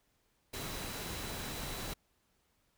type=tone in noise; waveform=sine; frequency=3951 Hz; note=B7; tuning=in tune; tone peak=-51 dBFS; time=0.53-1.94 s; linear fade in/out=10 ms; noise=pink; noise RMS=-41 dBFS; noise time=0.53-1.94 s; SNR=-13 dB; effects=pink hiss -75 dBFS RMS until 2.77 s